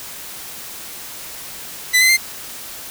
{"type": "tone with pitch steps", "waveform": "sawtooth", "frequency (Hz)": [2000, 2048, 2097], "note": ["B6", "C7", "C7"], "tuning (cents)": [21, -38, 3], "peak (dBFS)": -7, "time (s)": [1.93, 2.173], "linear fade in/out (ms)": 20, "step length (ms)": 81, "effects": ["white hiss -33 dBFS RMS until 2.9 s"]}